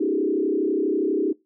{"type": "tone with frequency modulation", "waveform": "sine", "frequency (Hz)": 350, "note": "F4", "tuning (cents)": 4, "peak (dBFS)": -19, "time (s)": [0, 1.33], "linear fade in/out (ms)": 10, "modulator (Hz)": 32.3, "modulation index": 2.1, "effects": ["noise-tail reverb RT60 0.2 s tail -19 dB re dry"]}